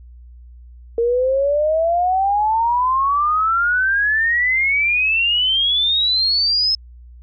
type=exponential sweep; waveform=sine; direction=up; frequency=460.2 to 5220 Hz; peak=-14 dBFS; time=0.98-6.75 s; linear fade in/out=2 ms; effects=added 60 Hz sine -38 dBFS peak until 7.22 s